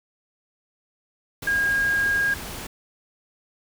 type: tone in noise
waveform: sine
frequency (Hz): 1627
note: G#6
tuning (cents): -36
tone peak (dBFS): -19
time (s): 1.47-2.34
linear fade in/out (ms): 5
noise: pink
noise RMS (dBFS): -35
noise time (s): 1.42-2.67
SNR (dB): +13
effects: none